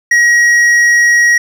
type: tone with hard clipping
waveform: sine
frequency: 1900 Hz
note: A#6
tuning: 33 cents sharp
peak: -7 dBFS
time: 0.11-1.38 s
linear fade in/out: 5 ms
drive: 6 dB
effects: none